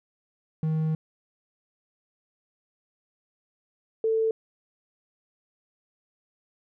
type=tone pair in turn; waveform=triangle / sine; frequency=157.6 / 444.9 Hz; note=D#3 / A4; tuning=+23 / +19 cents; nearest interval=octave + tritone; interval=1796 cents; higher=second; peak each=-21 dBFS; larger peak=neither; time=0.63-0.95 / 4.04-4.31 s; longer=first; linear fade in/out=2 ms; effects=none